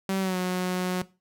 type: tone with pitch glide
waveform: sawtooth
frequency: 192.1 to 182.47 Hz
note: G3 to F#3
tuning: -35 to -24 cents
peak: -21 dBFS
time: 0.09-1.02 s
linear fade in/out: 2 ms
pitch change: -89 cents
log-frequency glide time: 0.2-0.37 s
effects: noise-tail reverb RT60 0.3 s tail -19 dB re dry

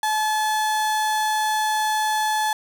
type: tone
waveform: 35% pulse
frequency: 861 Hz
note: A5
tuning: 38 cents flat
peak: -18 dBFS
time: 0.03-2.53 s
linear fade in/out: 2 ms
effects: none

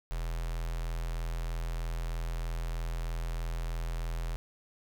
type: tone with notch filter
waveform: square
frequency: 41.58 Hz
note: E1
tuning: 16 cents sharp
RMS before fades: -34 dBFS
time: 0.11-4.36 s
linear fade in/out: 0 ms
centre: 260 Hz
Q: 0.87
effects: none

